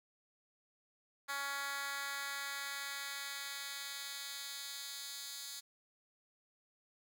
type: tone with high-pass filter sweep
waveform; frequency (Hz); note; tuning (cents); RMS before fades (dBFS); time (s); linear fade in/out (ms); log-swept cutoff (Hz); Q
10% pulse; 279.7; C#4; +16; -43; 1.28-5.61; 20; 1300 to 4500; 1.1
effects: none